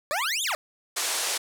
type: exponential two-way sweep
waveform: 20% pulse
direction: up then down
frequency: 554.4 to 3823 to 554.4 Hz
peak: -20 dBFS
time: 0.11-0.55 s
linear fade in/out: 0 ms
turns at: 0.43 s
type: band-pass noise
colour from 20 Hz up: white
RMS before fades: -28 dBFS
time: 0.96-1.38 s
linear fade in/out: 10 ms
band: 400 to 10000 Hz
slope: 24 dB/octave
effects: none